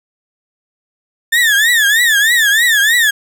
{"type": "tone with vibrato", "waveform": "35% pulse", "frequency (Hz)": 1775, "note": "A6", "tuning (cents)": 15, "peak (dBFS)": -7, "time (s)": [1.32, 3.11], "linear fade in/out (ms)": 10, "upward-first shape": "triangle", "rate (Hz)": 3.2, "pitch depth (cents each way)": 190, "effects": []}